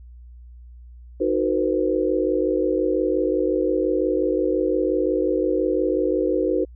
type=chord; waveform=sine; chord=C half-diminished seventh; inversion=first; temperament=equal with one note detuned; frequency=311.1 / 370 / 466.2 / 511.9 Hz; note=Eb4 / Gb4 / Bb4 / C5; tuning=0 / 0 / 0 / -38 cents; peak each=-24 / -23 / -25 / -24 dBFS; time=1.2-6.65 s; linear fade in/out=10 ms; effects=added 60 Hz sine -40 dBFS peak until 6.75 s